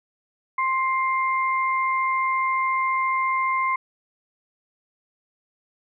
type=tone pair together; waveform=sine; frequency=1052.4 / 2100 Hz; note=C6 / C7; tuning=+10 / +6 cents; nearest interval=octave; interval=1196 cents; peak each=-21 / -26 dBFS; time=0.58-3.76 s; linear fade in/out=5 ms; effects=none